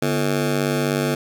20% pulse ring-modulated tone, 196 Hz, G3, in tune, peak -11 dBFS, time 0.02-1.15 s, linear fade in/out 5 ms, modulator 49.8 Hz, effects none

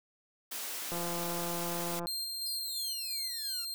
white high-pass noise, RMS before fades -39 dBFS, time 0.51-2 s, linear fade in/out 10 ms, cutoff 290 Hz, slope 12 dB/octave
click train, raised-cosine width 1 ms, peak -25 dBFS, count 197, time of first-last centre 0.92-2.06 s, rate 172 Hz
sawtooth tone with tremolo, 4186 Hz, C8, in tune, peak -31 dBFS, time 2.07-3.74 s, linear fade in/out 0 ms, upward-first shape square, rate 2.9 Hz, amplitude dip 25%
5% pulse exponential sweep, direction down, 5000 to 1343 Hz, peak -35 dBFS, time 2.46-3.65 s, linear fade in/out 2 ms
effects none

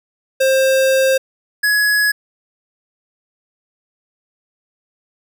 square tone pair in turn, 530 / 1682.6 Hz, C5 / G#6, +22 / +22 cents, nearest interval octave + minor sixth, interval 2000 cents, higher second, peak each -12 / -13 dBFS, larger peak first, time 0.4-1.18 / 1.63-2.12 s, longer first, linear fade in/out 10 ms, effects none

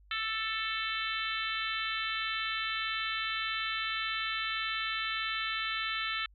harmonic tone, 441.7 Hz, A4, 7 cents sharp, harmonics 3 / 4 / 5 / 6 / 7 / 8 / 9, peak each -37 / -38 / -39 / -40 / -40 / -41 / -42 dBFS, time 0.11-6.26 s, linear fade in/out 2 ms, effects added 50 Hz sine -57 dBFS peak until 6.34 s

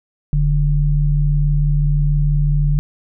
sine tone pair together, 40.78 / 146.83 Hz, E1 / D3, -18 / 0 cents, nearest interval octave + minor seventh, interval 2218 cents, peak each -15 dBFS, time 0.33-2.79 s, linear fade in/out 0 ms, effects none

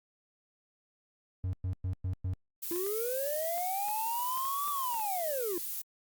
triangle tone bursts, 92.5 Hz, F#2, in tune, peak -28 dBFS, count 5, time 1.44-2.335 s, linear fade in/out 0 ms, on 91 ms, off 110 ms
violet noise, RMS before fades -37 dBFS, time 2.62-5.82 s, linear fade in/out 10 ms
triangle linear two-way sweep, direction up then down, 332.1 to 1174.7 to 332.1 Hz, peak -30 dBFS, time 2.71-5.58 s, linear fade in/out 2 ms, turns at 4.69 s
clicks, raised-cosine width 0.3 ms, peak -32 dBFS, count 10, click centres 2.722 / 2.76 / 2.865 / 3.578 / 3.885 / 4.375 / 4.453 / 4.678 / 4.943 / 4.996 s
effects Opus 48 kbps

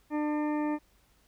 harmonic tone, 299.8 Hz, D4, 36 cents sharp, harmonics 1 / 2 / 3 / 4 / 6 / 7 / 8, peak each -28 / -38 / -37 / -45 / -45 / -52 / -51 dBFS, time 0.1-0.79 s, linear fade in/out 50 ms, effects added 50 Hz sine -67 dBFS peak until 1.27 s + pink hiss -67 dBFS RMS until 1.27 s

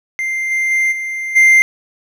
triangle tone with level steps, 2093 Hz, C7, in tune, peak -15 / -12 / -10 / -18 / -4 dBFS, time 0.19-1.62 s, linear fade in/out 0 ms, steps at 0.5 / 0.7 / 0.91 / 1.35 s, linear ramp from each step 20 ms, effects none

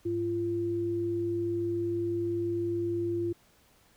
sine tone pair together, 103.83 / 343.4 Hz, G#2 / F4, 0 / -29 cents, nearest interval octave + major sixth, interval 2071 cents, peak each -37 / -28 dBFS, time 0.05-3.33 s, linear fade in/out 10 ms, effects pink hiss -63 dBFS RMS until 3.96 s

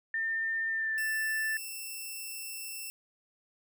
sine tone with pitch glide, 1804 to 1759.7 Hz, A6 to A6, +43 to 0 cents, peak -29 dBFS, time 0.14-1.57 s, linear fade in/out 2 ms, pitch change -43 cents, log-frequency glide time 0.71-1 s
5% pulse tone, 2673 Hz, E7, 23 cents sharp, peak -29 dBFS, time 0.98-2.9 s, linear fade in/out 0 ms
effects none

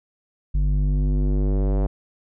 square tone with low-pass filter sweep, 49.2 Hz, G1, 7 cents sharp, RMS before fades -20 dBFS, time 0.54-1.87 s, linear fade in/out 10 ms, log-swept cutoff 120 to 660 Hz, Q 1.3, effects none

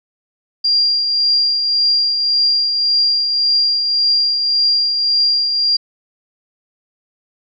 sine tone with tremolo, 4777 Hz, D8, 29 cents sharp, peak -10 dBFS, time 0.64-5.77 s, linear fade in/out 10 ms, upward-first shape triangle, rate 1.8 Hz, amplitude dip 45%, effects none

